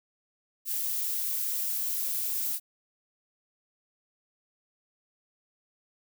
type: noise with amplitude modulation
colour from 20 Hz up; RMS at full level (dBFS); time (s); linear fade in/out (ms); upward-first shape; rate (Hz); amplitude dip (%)
violet; -29; 0.65-2.6; 50; sine; 264; 35
effects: none